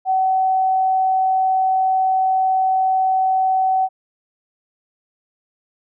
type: tone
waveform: sine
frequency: 757 Hz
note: F#5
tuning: 39 cents sharp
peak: -14 dBFS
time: 0.05-3.89 s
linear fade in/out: 50 ms
effects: none